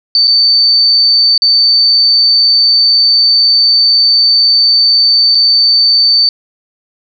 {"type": "tone with dropouts", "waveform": "sine", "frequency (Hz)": 4558, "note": "C#8", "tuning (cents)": 47, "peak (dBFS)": -5, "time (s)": [0.15, 6.29], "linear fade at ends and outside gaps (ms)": 1, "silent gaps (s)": [[0.273, 0.278], [1.378, 1.42], [5.348, 5.352]], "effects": []}